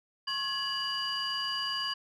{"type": "tone cluster", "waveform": "sine", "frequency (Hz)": [1088, 1679, 2938, 4760], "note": ["C#6", "G#6", "F#7", "D8"], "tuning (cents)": [-33, 18, -13, 22], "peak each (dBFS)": [-36, -38, -33, -34], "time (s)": [0.27, 1.94], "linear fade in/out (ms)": 10, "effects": ["tanh soft clip ceiling -24 dBFS"]}